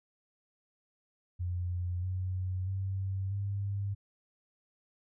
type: tone with pitch steps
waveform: sine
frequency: 89 / 92.51 / 96.16 / 99.96 Hz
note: F2 / F#2 / G2 / G2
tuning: +33 / 0 / -33 / +34 cents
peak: -31 dBFS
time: 1.39-3.95 s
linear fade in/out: 20 ms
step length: 640 ms
effects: none